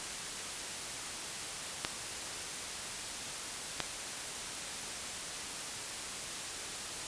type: clicks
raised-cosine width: 0.2 ms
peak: -13 dBFS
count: 2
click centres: 1.849 / 3.803 s
effects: white hiss -40 dBFS RMS until 7.07 s + resampled to 22050 Hz